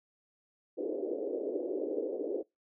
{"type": "band-pass noise", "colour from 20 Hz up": "white", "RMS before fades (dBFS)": -35, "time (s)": [0.77, 2.43], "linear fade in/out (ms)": 20, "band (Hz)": [300, 520], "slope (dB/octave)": 48, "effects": ["noise-tail reverb RT60 0.2 s tail -25 dB re dry"]}